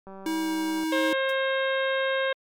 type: click train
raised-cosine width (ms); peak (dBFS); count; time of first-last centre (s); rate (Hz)
1; -30; 149; 0.07-0.837; 193
type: tone with pitch glide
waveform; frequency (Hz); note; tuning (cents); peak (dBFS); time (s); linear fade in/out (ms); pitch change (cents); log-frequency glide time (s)
square; 320.4 to 318; E4 to D#4; -49 to +38; -26; 0.26-1.13; 2; -13; 0.38-0.52
type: harmonic tone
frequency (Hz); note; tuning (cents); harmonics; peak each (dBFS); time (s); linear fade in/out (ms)
534; C5; +35; 1 / 2 / 3 / 4 / 5 / 6 / 7; -25 / -33 / -29 / -35 / -39 / -38 / -37; 0.92-2.33; 5
type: noise with exponential decay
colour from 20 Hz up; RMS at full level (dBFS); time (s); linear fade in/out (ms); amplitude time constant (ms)
white; -42; 1.29-1.37; 1; 17
effects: MP3 96 kbps